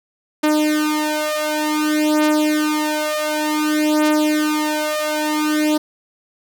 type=beating tone pair; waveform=sawtooth; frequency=303.9 / 304.45 Hz; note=D#4 / D#4; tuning=-41 / -38 cents; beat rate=0.55 Hz; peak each=-15 dBFS; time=0.43-5.78 s; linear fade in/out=10 ms; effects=none